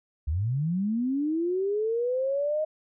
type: linear sweep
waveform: sine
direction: up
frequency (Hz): 67.5 to 627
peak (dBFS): -24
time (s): 0.27-2.65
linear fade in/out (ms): 10
effects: none